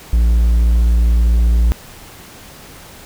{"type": "tone", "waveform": "triangle", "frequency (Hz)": 57.7, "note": "A#1", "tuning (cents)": -17, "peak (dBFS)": -7, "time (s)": [0.13, 1.72], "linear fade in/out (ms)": 0, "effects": ["pink hiss -38 dBFS RMS until 3.05 s"]}